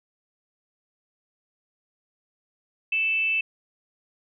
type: tone with frequency modulation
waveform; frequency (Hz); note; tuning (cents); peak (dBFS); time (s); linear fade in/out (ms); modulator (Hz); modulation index
sine; 2637; E7; 0; -21; 2.92-3.41; 5; 393; 0.27
effects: none